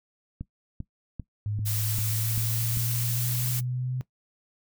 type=click train; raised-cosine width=5 ms; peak=-22 dBFS; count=7; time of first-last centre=0.41-2.772 s; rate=2.54 Hz
type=linear sweep; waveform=sine; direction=up; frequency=103.83 to 128.2 Hz; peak=-27 dBFS; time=1.46-4.01 s; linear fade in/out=0 ms
type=noise; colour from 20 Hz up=blue; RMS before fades=-31 dBFS; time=1.65-3.61 s; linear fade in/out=20 ms
effects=noise-tail reverb RT60 0.1 s tail -18 dB re dry